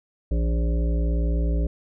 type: harmonic tone with a mistuned harmonic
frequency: 58.27 Hz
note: A#1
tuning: in tune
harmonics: 1 / 3 / 5 / 7 / 9 / 10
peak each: -20 / -30 / -34 / -37 / -39 / -40 dBFS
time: 0.31-1.67 s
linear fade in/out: 5 ms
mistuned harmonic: 3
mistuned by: -92 cents
effects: none